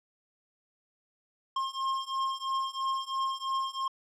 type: beating tone pair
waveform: square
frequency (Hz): 1066 / 1069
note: C6 / C6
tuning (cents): +32 / +37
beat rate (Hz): 3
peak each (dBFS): -34 / -33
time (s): 1.56-3.88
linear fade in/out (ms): 5
effects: low-pass 5000 Hz 12 dB/octave